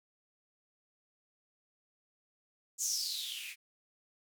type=noise with band-pass filter sweep; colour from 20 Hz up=violet; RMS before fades=-37 dBFS; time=2.78-3.56 s; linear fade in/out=50 ms; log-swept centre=7000 to 2200 Hz; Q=8; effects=none